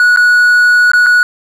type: tone with dropouts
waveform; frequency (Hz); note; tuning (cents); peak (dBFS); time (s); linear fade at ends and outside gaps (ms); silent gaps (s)
triangle; 1464; F#6; -19; -3; 0-1.23; 1; 0.162-0.172 / 0.917-0.934 / 1.062-1.066
effects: none